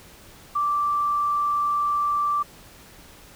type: tone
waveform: sine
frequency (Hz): 1170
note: D6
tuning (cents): -7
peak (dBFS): -20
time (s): 0.55-2.43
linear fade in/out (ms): 10
effects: pink hiss -48 dBFS RMS until 3.35 s